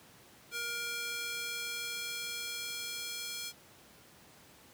square tone with high-pass filter sweep, 471.8 Hz, A#4, 21 cents sharp, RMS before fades -39 dBFS, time 0.51-3.53 s, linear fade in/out 50 ms, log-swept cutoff 1700 to 3500 Hz, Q 1, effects pink hiss -58 dBFS RMS until 4.73 s + high-pass 100 Hz 12 dB/octave

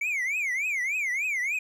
triangle tone with vibrato, 2228 Hz, C#7, 8 cents sharp, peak -24 dBFS, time 0.01-1.59 s, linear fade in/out 5 ms, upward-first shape triangle, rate 3.4 Hz, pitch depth 260 cents each way, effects none

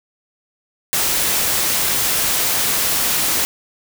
white noise, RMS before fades -18 dBFS, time 0.93-3.45 s, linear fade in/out 0 ms, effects none

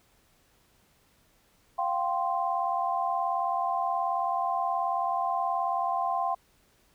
sine chord, F suspended second, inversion none, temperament equal with one note detuned, 698.5 / 777.2 / 1046.5 Hz, F5 / G5 / C6, 0 / -15 / 0 cents, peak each -30 dBFS, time 1.78-6.35 s, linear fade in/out 10 ms, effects pink hiss -65 dBFS RMS until 6.94 s

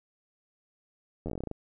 slowing click train, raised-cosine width 2 ms, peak -22 dBFS, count 12, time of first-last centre 1.26-1.513 s, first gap 11 ms, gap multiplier 1.14, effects none

